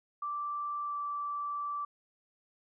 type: tone with pitch glide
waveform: sine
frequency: 1171 to 1163.6 Hz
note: D6 to D6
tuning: -5 to -16 cents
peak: -33 dBFS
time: 0.22-1.85 s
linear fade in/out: 5 ms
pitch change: -11 cents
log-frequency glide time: 0.84-0.96 s
effects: none